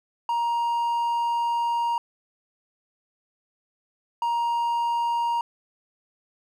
triangle tone pair in turn, 940 / 940 Hz, A#5 / A#5, +14 / +14 cents, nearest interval unison, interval 0 cents, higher neither, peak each -20 dBFS, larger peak neither, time 0.29-1.98 / 4.22-5.41 s, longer first, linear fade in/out 2 ms, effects none

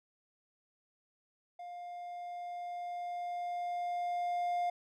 triangle tone with level ramp, 705 Hz, F5, 16 cents sharp, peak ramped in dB -41 to -28 dBFS, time 1.59-4.7 s, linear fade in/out 5 ms, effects none

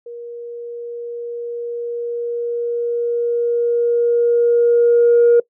sine tone with level ramp, 473.8 Hz, A#4, 28 cents sharp, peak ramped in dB -29 to -6 dBFS, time 0.06-5.4 s, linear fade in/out 5 ms, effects noise-tail reverb RT60 0.1 s tail -22 dB re dry + tanh soft clip ceiling -5 dBFS

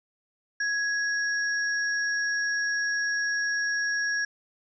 sine tone pair together, 1666 / 5604 Hz, G#6 / F8, +5 / +5 cents, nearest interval octave + major sixth, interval 2100 cents, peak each -25 / -34 dBFS, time 0.6-4.25 s, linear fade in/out 5 ms, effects none

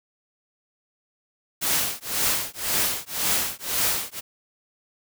white noise with tremolo, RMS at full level -21 dBFS, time 1.61-4.21 s, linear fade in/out 20 ms, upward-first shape triangle, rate 1.9 Hz, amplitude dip 100%, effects none

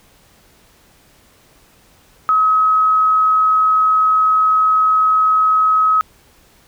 sine tone, 1276 Hz, D#6, 43 cents sharp, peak -10 dBFS, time 2.29-6.01 s, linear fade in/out 0 ms, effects pink hiss -51 dBFS RMS until 6.67 s

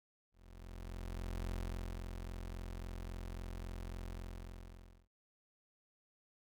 30% pulse tone with ADSR envelope, 43.65 Hz, F1, in tune, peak -35 dBFS, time 0.32-5.08 s, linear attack 1200 ms, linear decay 510 ms, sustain -5 dB, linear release 980 ms, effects none

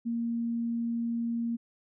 sine tone, 233.1 Hz, A#3, in tune, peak -28 dBFS, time 0.05-1.57 s, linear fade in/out 20 ms, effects none

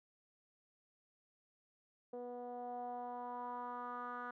10% pulse tone with low-pass filter sweep, 244.5 Hz, B3, 17 cents flat, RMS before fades -45 dBFS, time 2.13-4.31 s, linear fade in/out 5 ms, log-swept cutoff 550 to 1400 Hz, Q 4.2, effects none

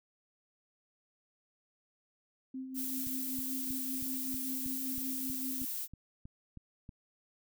sine tone with tremolo, 261.6 Hz, C4, in tune, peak -37 dBFS, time 2.54-5.65 s, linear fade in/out 5 ms, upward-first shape sine, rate 5.2 Hz, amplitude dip 45%
violet noise, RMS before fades -38 dBFS, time 2.74-5.88 s, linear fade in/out 50 ms
click train, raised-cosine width 5 ms, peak -35 dBFS, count 13, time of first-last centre 3.07-6.892 s, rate 3.14 Hz
effects none

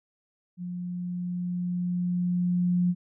sine tone with level ramp, 177.8 Hz, F3, 31 cents sharp, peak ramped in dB -32 to -20 dBFS, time 0.57-2.95 s, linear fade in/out 50 ms, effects none

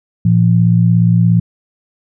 sine tone pair together, 114.6 / 171.7 Hz, A#2 / F3, -29 / -29 cents, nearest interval perfect fifth, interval 700 cents, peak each -10 dBFS, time 0.25-1.4 s, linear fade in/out 5 ms, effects none

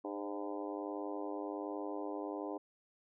harmonic tone with a mistuned harmonic, 101.3 Hz, G#2, 43 cents flat, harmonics 3 / 4 / 5 / 6 / 7 / 8 / 9 / 10, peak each -42 / -44 / -46 / -48 / -49 / -50 / -51 / -52 dBFS, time 0.04-2.58 s, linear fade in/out 10 ms, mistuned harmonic 5, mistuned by +37 cents, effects none

